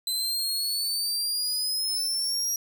sawtooth exponential sweep, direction up, 4029 to 5700 Hz, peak -23 dBFS, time 0.07-2.56 s, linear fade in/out 2 ms, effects none

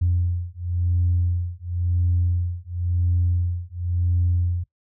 sine beating tone pair, 87.31 / 88.26 Hz, F2 / F2, 0 / +19 cents, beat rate 0.95 Hz, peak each -22 dBFS, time 0.01-4.64 s, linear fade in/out 10 ms, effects noise-tail reverb RT60 0.1 s tail -20 dB re dry + tanh soft clip ceiling -12 dBFS

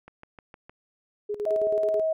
click train, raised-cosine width 0.5 ms, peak -30 dBFS, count 5, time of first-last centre 0.08-0.695 s, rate 6.5 Hz
sine tone with tremolo, 415.3 Hz, G#4, in tune, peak -26 dBFS, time 1.29-2.01 s, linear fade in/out 10 ms, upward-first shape square, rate 9.2 Hz, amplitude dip 75%
sine tone, 638 Hz, D#5, 43 cents sharp, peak -22 dBFS, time 1.46-2.13 s, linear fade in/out 5 ms
effects none

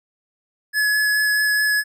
square tone with vibrato, 1700 Hz, G#6, 40 cents sharp, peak -17 dBFS, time 0.73-1.84 s, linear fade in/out 50 ms, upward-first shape sine, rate 4.7 Hz, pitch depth 9 cents each way, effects none

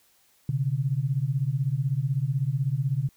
sine beating tone pair, 127.6 / 143.6 Hz, C3 / D3, -43 / -39 cents, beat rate 16 Hz, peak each -26 dBFS, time 0.49-3.09 s, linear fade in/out 2 ms, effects white hiss -63 dBFS RMS until 3.16 s

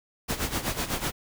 pink noise with tremolo, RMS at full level -27 dBFS, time 0.28-1.12 s, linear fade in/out 20 ms, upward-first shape sine, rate 8 Hz, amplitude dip 75%, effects none

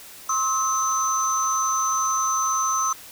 sine tone cluster, 1069 / 1291 / 6120 Hz, C6 / E6 / G8, +37 / -37 / -42 cents, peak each -24 dBFS, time 0.29-2.93 s, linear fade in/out 5 ms, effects tanh soft clip ceiling -11 dBFS + white hiss -43 dBFS RMS until 3.11 s

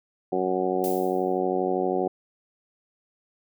harmonic tone, 92.5 Hz, F#2, in tune, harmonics 2 / 3 / 4 / 5 / 6 / 7 / 8 / 9, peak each -34 / -32 / -26 / -31 / -31 / -39 / -29 / -41 dBFS, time 0.32-2.08 s, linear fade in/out 5 ms
violet noise with exponential decay, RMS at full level -32 dBFS, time 0.84-1.4 s, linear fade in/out 0 ms, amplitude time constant 120 ms
effects none

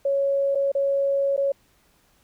sine tone with dropouts, 554.4 Hz, C#5, in tune, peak -19 dBFS, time 0.05-1.52 s, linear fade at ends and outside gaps 5 ms, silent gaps 0.549-0.554 / 0.718-0.75 / 1.365-1.376 s, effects pink hiss -62 dBFS RMS until 2.23 s

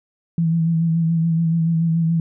sine tone with vibrato, 164.81 Hz, E3, in tune, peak -15 dBFS, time 0.38-2.2 s, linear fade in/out 2 ms, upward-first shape sine, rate 7 Hz, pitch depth 33 cents each way, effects none

